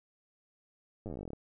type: slowing click train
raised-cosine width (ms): 2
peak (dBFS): -28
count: 17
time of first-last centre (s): 1.06-1.333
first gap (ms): 9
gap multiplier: 1.08
effects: none